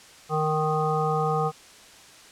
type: harmonic tone with a mistuned harmonic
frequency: 155 Hz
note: D#3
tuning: 6 cents flat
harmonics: 1 / 3 / 5 / 7 / 8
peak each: -27 / -27 / -27 / -34 / -29 dBFS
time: 0.29-1.52 s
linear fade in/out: 50 ms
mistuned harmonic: 7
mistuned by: -18 cents
effects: white hiss -49 dBFS RMS until 2.31 s + low-pass 8000 Hz 12 dB/octave